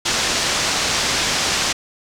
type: low-pass noise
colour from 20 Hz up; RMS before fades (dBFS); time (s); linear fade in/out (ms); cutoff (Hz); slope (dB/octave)
white; -20; 0.05-1.73; 10; 6700; 24
effects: none